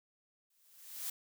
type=noise with exponential growth; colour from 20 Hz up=blue; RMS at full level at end=-37 dBFS; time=0.5-1.1 s; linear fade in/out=5 ms; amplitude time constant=130 ms; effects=none